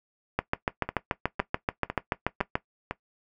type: two click trains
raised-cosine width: 0.5 ms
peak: -9 / -15 dBFS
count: 16 / 5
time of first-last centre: 0.39-2.555 / 0.89-2.91 s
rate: 6.93 / 1.98 Hz
effects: noise-tail reverb RT60 0.1 s tail -17 dB re dry